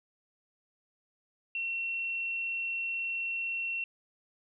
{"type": "tone", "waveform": "sine", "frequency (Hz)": 2719, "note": "F7", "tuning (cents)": -47, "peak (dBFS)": -31, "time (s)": [1.55, 3.84], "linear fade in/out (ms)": 2, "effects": []}